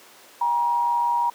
sine tone pair together, 805.6 / 951 Hz, G5 / A#5, +47 / +34 cents, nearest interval minor third, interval 287 cents, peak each -30 / -19 dBFS, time 0.41-1.3 s, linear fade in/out 5 ms, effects pink hiss -48 dBFS RMS until 1.34 s + high-pass 400 Hz 12 dB/octave

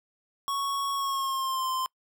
square tone with pitch glide, 1108.7 to 1040.4 Hz, C#6 to C6, 0 to -10 cents, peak -28 dBFS, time 0.48-1.86 s, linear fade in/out 0 ms, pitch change -110 cents, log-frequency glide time 0.94-1.7 s, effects noise-tail reverb RT60 0.1 s tail -26 dB re dry

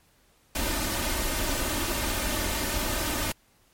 pink noise with comb filter, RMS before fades -28 dBFS, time 0.55-3.32 s, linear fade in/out 5 ms, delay 3.3 ms, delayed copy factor +0.6, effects pink hiss -63 dBFS RMS until 3.73 s + MP3 64 kbps

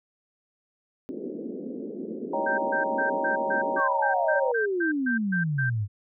pink band-pass noise, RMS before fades -35 dBFS, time 1.09-3.8 s, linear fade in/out 0 ms, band 210 to 480 Hz, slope 48 dB/octave
sine chord, Eb dominant seventh, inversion third, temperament equal, 554.4 / 622.3 / 784 / 932.3 Hz, Db5 / Eb5 / G5 / Bb5, 0 / 0 / 0 / 0 cents, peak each -29 / -33 / -33 / -29 dBFS, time 2.33-4.52 s, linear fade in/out 5 ms
sine tone bursts, 1568 Hz, G6, in tune, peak -25 dBFS, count 13, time 2.46-5.7 s, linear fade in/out 10 ms, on 120 ms, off 140 ms
sine exponential sweep, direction down, 1174.7 to 98 Hz, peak -24 dBFS, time 3.76-5.88 s, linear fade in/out 50 ms
effects none

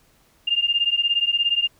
sine beating tone pair, 2800 / 2817 Hz, F7 / F7, +4 / +14 cents, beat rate 17 Hz, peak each -21 / -21 dBFS, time 0.47-1.68 s, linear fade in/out 10 ms, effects pink hiss -59 dBFS RMS until 1.79 s

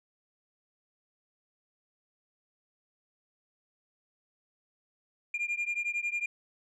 sine beating tone pair, 2400 / 2411 Hz, D7 / D7, +37 / +45 cents, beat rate 11 Hz, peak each -31 dBFS, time 5.34-6.26 s, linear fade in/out 5 ms, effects tanh soft clip ceiling -27 dBFS

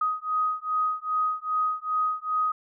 sine beating tone pair, 1252 / 1254.5 Hz, D#6 / D#6, +10 / +14 cents, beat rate 2.5 Hz, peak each -27 dBFS, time 0.01-2.52 s, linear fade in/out 5 ms, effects none

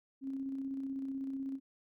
sine tone with tremolo, 269.9 Hz, C#4, 46 cents flat, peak -35 dBFS, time 0.21-1.6 s, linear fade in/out 50 ms, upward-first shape square, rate 16 Hz, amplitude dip 25%, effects none

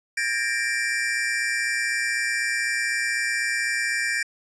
square tone cluster, 1608 / 1736 / 1852 / 2345 Hz, G6 / A6 / A#6 / D7, +44 / -24 / -12 / -3 cents, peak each -30 / -32 / -28 / -28 dBFS, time 0.17-4.23 s, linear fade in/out 5 ms, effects resampled to 24000 Hz

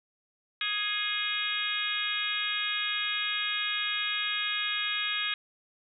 harmonic tone with a mistuned harmonic, 415.3 Hz, G#4, in tune, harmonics 3 / 4 / 5 / 6 / 7 / 8 / 9, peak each -40 / -35 / -37 / -34 / -39 / -34 / -36 dBFS, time 0.61-5.34 s, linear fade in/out 2 ms, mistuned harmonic 5, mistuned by +48 cents, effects none

